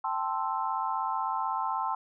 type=chord; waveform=sine; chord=A minor seventh; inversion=third; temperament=equal; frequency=784 / 880 / 1046.5 / 1318.5 Hz; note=G5 / A5 / C6 / E6; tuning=0 / 0 / 0 / 0 cents; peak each=-35 / -32 / -32 / -36 dBFS; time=0.04-1.95 s; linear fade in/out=5 ms; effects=none